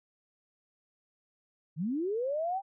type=linear sweep; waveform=sine; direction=up; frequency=138.59 to 801 Hz; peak=-29 dBFS; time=1.76-2.62 s; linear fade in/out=50 ms; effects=none